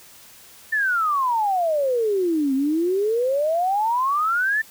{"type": "exponential two-way sweep", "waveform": "sine", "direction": "down then up", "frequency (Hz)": [1803, 261.6, 1803], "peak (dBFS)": -18, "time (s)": [0.72, 4.62], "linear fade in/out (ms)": 10, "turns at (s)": 2.54, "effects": ["white hiss -47 dBFS RMS until 4.7 s"]}